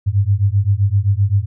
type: beating tone pair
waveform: sine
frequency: 96.4 / 104.1 Hz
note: G2 / G#2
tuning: -28 / +5 cents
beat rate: 7.7 Hz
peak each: -15 dBFS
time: 0.06-1.46 s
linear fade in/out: 20 ms
effects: none